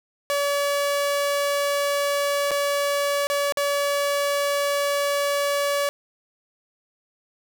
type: tone with dropouts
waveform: sawtooth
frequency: 570 Hz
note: C#5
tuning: 48 cents sharp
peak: -17 dBFS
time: 0.3-5.89 s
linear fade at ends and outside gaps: 0 ms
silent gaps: 2.509-2.515 / 3.27-3.3 / 3.523-3.572 s
effects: none